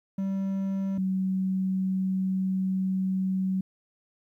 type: tone pair in turn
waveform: triangle / sine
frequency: 193.8 / 188.83 Hz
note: G3 / F#3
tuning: -20 / +36 cents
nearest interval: unison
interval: 44 cents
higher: first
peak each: -24 dBFS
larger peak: neither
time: 0.18-0.98 / 0.98-3.61 s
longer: second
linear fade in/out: 5 ms
effects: 11-bit